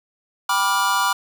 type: chord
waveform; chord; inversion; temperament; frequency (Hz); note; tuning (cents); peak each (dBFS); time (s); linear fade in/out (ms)
square; G dominant seventh; none; just; 784 / 980 / 1176 / 1411.2; G5 / B5 / D6 / F6; 0 / -14 / +2 / +18; -28 / -22 / -23 / -24; 0.49-1.13; 5
effects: none